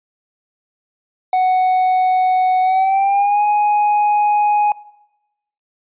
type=tone with pitch glide; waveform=triangle; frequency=742 to 832.9 Hz; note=F#5 to G#5; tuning=+5 to +5 cents; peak=-10 dBFS; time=1.33-4.72 s; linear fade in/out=2 ms; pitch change=+200 cents; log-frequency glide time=2.62-3.43 s; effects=noise-tail reverb RT60 0.9 s tail -20 dB re dry + resampled to 8000 Hz